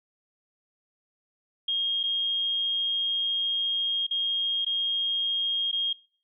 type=tone with dropouts; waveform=sine; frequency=3243 Hz; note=G#7; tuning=42 cents flat; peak=-24 dBFS; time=1.68-5.93 s; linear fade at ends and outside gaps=5 ms; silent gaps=2.032-2.036 / 4.067-4.109 / 4.649-4.664 / 5.715-5.727 s; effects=noise-tail reverb RT60 0.5 s tail -26 dB re dry